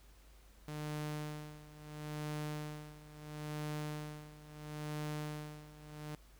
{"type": "tone with tremolo", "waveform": "sawtooth", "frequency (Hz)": 150.8, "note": "D3", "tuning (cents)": 46, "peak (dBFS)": -34, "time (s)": [0.68, 6.15], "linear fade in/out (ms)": 2, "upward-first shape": "sine", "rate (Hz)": 0.74, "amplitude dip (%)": 85, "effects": ["added 50 Hz sine -59 dBFS peak until 6.39 s", "pink hiss -66 dBFS RMS until 6.39 s"]}